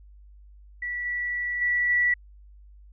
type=tone with level steps; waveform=sine; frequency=1952 Hz; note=B6; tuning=21 cents flat; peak=-28 / -26 / -21 / -19 dBFS; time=0.82-2.14 s; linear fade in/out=5 ms; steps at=1.05 / 1.61 / 1.89 s; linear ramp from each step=10 ms; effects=added 50 Hz sine -47 dBFS peak until 2.92 s